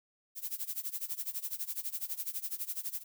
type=noise with tremolo; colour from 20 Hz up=violet; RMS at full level=-35 dBFS; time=0.35-3.04 s; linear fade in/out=50 ms; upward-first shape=sine; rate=12 Hz; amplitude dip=90%; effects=none